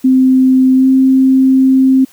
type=tone with pitch glide; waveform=sine; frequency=260 to 263.6 Hz; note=C4 to C4; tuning=-11 to +13 cents; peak=-5 dBFS; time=0.04-2.05 s; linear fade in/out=10 ms; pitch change=+24 cents; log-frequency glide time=0.75-0.87 s; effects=white hiss -45 dBFS RMS until 2.12 s